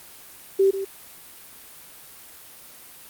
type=tone with echo; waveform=sine; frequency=388.8 Hz; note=G4; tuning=14 cents flat; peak=-14 dBFS; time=0.59-0.71 s; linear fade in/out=10 ms; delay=140 ms; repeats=1; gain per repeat=-11 dB; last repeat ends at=0.85 s; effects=white hiss -45 dBFS RMS until 3.09 s + Opus 32 kbps